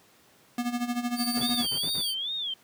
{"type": "tone with tremolo", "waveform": "square", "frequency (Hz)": 241.7, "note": "B3", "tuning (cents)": -37, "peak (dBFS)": -25, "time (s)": [0.58, 1.65], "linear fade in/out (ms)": 2, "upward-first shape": "sine", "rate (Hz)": 13, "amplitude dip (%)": 75}
{"type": "tone", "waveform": "sawtooth", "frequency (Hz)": 4600, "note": "D8", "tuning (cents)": -37, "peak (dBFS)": -27, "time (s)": [1.15, 2.15], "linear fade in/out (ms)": 50}
{"type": "noise bursts", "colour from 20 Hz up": "brown", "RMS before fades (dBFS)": -34, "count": 6, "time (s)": [1.36, 2.02], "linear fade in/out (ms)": 10, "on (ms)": 80, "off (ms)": 36}
{"type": "tone with vibrato", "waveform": "sine", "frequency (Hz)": 3393, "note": "G#7", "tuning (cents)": 36, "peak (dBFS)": -29, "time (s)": [1.41, 2.54], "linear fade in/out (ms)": 5, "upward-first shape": "sine", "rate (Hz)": 2.4, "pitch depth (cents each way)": 160}
{"effects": ["pink hiss -59 dBFS RMS until 2.63 s", "high-pass 150 Hz 12 dB/octave"]}